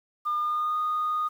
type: tone with pitch glide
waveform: sine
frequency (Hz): 1207 to 1233.1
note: D6 to D#6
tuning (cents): +47 to -16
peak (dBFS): -23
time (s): 0.25-1.29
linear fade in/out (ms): 20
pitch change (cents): +37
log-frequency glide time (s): 0.38-0.78
effects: tanh soft clip ceiling -21 dBFS + 9-bit